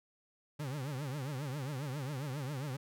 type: tone with vibrato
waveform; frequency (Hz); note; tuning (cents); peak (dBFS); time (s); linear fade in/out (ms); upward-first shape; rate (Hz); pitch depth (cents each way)
40% pulse; 138.59; C#3; 0; -36; 0.59-2.77; 10; triangle; 7.4; 210
effects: none